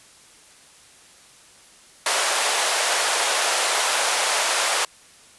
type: high-pass noise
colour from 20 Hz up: pink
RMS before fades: -21 dBFS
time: 2.06-4.85 s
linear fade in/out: 2 ms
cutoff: 560 Hz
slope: 24 dB/octave
effects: white hiss -50 dBFS RMS until 5.38 s + resampled to 24000 Hz